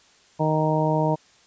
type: harmonic tone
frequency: 155.56 Hz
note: D#3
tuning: in tune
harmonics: 1 / 2 / 3 / 4 / 5 / 6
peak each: -23 / -27 / -28 / -25 / -31 / -26 dBFS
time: 0.39-1.16 s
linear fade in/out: 20 ms
effects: white hiss -56 dBFS RMS until 1.46 s + resampled to 16000 Hz